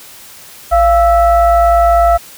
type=tone with frequency modulation; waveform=sine; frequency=687 Hz; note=F5; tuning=29 cents flat; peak=-6 dBFS; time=0.71-2.18 s; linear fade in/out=20 ms; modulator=631 Hz; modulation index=0.74; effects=white hiss -36 dBFS RMS until 2.37 s